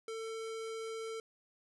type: tone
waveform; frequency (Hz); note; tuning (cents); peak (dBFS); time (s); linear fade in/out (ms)
square; 447.5; A4; +29; -40; 0.08-1.2; 2
effects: resampled to 24000 Hz